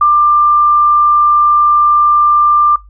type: tone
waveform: sine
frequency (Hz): 1189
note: D6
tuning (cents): +21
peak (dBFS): -5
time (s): 0.01-2.76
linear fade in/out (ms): 5
effects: noise-tail reverb RT60 0.2 s tail -24 dB re dry + added 50 Hz sine -36 dBFS peak until 2.89 s